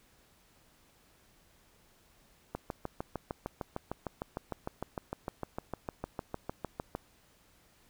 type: click train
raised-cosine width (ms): 1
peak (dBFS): -21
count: 30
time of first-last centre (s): 2.55-6.951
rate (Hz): 6.59
effects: pink hiss -65 dBFS RMS until 7.89 s